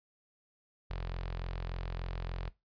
sawtooth tone with notch filter, 43.43 Hz, F1, 9 cents flat, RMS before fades -38 dBFS, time 0.9-2.5 s, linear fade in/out 10 ms, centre 260 Hz, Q 0.97, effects noise-tail reverb RT60 0.2 s tail -19 dB re dry + resampled to 11025 Hz

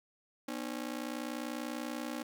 sawtooth ring-modulated tone, 273.7 Hz, C#4, 22 cents flat, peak -30 dBFS, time 0.48-2.23 s, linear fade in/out 5 ms, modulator 30.1 Hz, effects 12-bit

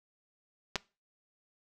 clicks, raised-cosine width 0.2 ms, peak -12 / -17 dBFS, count 2, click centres 0.757 / 0.762 s, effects noise-tail reverb RT60 0.3 s tail -21 dB re dry

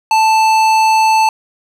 sine tone with tanh clipping, 880 Hz, A5, in tune, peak -10 dBFS, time 0.11-1.29 s, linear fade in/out 2 ms, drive 17 dB, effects none

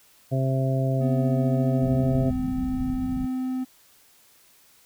harmonic tone, 132.7 Hz, C3, 25 cents sharp, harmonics 1 / 2 / 3 / 4 / 5, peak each -22 / -30 / -34 / -33 / -30 dBFS, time 0.31-2.31 s, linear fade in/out 20 ms
triangle tone with pitch glide, 250.7 to 257.2 Hz, B3 to C4, +26 to -30 cents, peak -23 dBFS, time 1-3.65 s, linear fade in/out 20 ms, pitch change +44 cents, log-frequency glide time 1.47-2.58 s
pink low-pass noise, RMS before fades -32 dBFS, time 1.81-3.27 s, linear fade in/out 20 ms, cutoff 250 Hz, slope 96 dB/octave
effects white hiss -57 dBFS RMS until 4.85 s

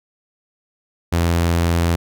sawtooth tone, 84.8 Hz, E2, 50 cents sharp, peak -11 dBFS, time 1.12-1.96 s, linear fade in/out 10 ms, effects none

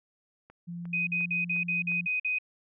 click train, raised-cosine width 0.5 ms, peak -36 dBFS, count 5, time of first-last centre 0.5-1.918 s, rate 2.82 Hz
sine tone with pitch glide, 172.4 to 173.8 Hz, F3 to F3, -22 to -8 cents, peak -35 dBFS, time 0.67-2.07 s, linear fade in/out 20 ms, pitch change +14 cents, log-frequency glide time 0.87-1.18 s
sine tone bursts, 2503 Hz, D#7, 10 cents sharp, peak -26 dBFS, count 8, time 0.93-2.386 s, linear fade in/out 5 ms, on 140 ms, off 48 ms
effects none

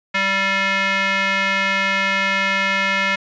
square tone with band-pass filter, 194.7 Hz, G3, 12 cents flat, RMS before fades -19 dBFS, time 0.14-3.16 s, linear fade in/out 10 ms, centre 2100 Hz, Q 2.4, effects resampled to 16000 Hz

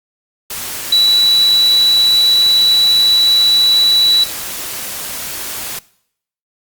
sine tone in noise, 3939 Hz, B7, 5 cents flat, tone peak -7 dBFS, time 0.92-4.24 s, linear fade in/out 5 ms, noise white, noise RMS -24 dBFS, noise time 0.5-5.79 s, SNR +14 dB, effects noise-tail reverb RT60 0.7 s tail -21 dB re dry + Opus 48 kbps

